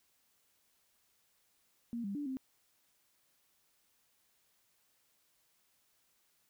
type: tone with pitch steps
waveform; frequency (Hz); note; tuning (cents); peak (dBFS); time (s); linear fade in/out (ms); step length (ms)
sine; 234.9 / 199.2 / 290.7 / 262.6; A#3 / G3 / D4 / C4; +13 / +28 / -18 / +6; -36; 1.93-2.37; 0; 110
effects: white hiss -74 dBFS RMS until 6.49 s